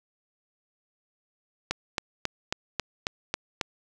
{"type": "click train", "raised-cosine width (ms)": 0.2, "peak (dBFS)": -9, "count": 8, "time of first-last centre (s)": [1.71, 3.612], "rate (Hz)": 3.68, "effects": []}